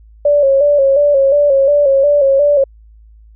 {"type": "tone with vibrato", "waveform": "sine", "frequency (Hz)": 563, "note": "C#5", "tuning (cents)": 27, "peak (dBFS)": -7, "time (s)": [0.25, 2.64], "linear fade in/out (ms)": 5, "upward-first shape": "square", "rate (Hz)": 2.8, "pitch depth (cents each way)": 57, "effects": ["added 54 Hz sine -39 dBFS peak until 3.35 s"]}